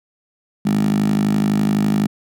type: tone with high-pass filter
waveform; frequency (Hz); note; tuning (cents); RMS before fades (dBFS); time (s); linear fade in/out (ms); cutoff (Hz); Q
10% pulse; 51.91; G#1; 0; -17; 0.65-2.07; 10; 190; 6.4
effects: none